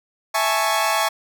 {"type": "chord", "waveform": "sawtooth", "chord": "A major seventh", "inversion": "second", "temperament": "equal", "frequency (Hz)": [659.3, 830.6, 880, 1108.7], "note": ["E5", "G#5", "A5", "C#6"], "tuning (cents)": [0, 0, 0, 0], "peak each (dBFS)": [-20, -20, -21, -19], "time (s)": [0.34, 1.09], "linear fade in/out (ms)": 10, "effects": []}